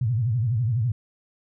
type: tone with vibrato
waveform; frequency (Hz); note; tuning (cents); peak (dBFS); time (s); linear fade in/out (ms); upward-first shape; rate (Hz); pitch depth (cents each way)
sine; 116.54; A#2; 0; -20; 0.01-0.92; 5; sine; 12; 190
effects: none